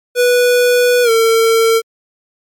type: tone with pitch glide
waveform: square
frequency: 490.9 to 452.8 Hz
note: B4 to A4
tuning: -10 to +50 cents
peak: -9 dBFS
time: 0.15-1.82 s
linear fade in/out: 50 ms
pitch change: -140 cents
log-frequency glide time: 1.03-1.1 s
effects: MP3 96 kbps